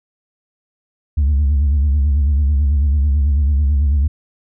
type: tone with vibrato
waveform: sine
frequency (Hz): 71.5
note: D2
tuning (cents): -46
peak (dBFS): -9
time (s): 1.17-4.08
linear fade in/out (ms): 10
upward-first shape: sine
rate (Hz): 9.1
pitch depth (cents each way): 110
effects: tanh soft clip ceiling -10 dBFS